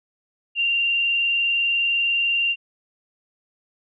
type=tone with vibrato; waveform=sine; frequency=2774 Hz; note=F7; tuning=12 cents flat; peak=-18 dBFS; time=0.55-2.56 s; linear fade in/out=50 ms; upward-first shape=square; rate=20 Hz; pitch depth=17 cents each way; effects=none